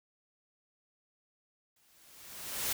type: noise with exponential growth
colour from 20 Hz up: white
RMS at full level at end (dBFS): -31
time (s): 1.76-2.73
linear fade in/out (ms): 5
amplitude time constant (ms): 210
effects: none